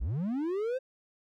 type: linear sweep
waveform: triangle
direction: up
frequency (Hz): 42.55 to 533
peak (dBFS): -27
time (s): 0-0.79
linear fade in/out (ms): 20
effects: none